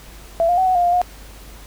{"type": "tone with pitch steps", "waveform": "sine", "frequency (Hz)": [668, 706, 752, 742, 705, 701, 717], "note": ["E5", "F5", "F#5", "F#5", "F5", "F5", "F5"], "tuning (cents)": [23, 19, 28, 5, 16, 6, 45], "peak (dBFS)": -13, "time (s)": [0.4, 1.016], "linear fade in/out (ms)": 0, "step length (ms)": 88, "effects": ["added 50 Hz sine -39 dBFS peak until 1.66 s", "pink hiss -43 dBFS RMS until 1.66 s"]}